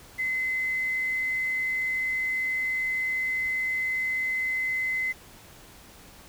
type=tone with quantisation; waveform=sine; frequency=2045 Hz; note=C7; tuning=40 cents flat; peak=-25 dBFS; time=0.18-5.13 s; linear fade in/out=20 ms; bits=8; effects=pink hiss -50 dBFS RMS until 6.28 s